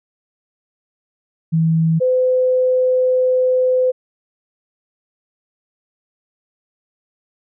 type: tone pair in turn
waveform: sine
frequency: 162.3 / 509.4 Hz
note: E3 / C5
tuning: -27 / -46 cents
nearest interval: octave + minor sixth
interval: 1981 cents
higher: second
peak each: -12 dBFS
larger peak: neither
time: 1.52-2 / 2-3.92 s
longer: second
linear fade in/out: 20 ms
effects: none